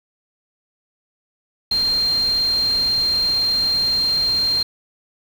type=tone in noise; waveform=sine; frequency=4186 Hz; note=C8; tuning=in tune; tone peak=-16 dBFS; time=1.71-4.63 s; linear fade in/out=5 ms; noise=pink; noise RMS=-34 dBFS; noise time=1.71-4.63 s; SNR=+15 dB; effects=none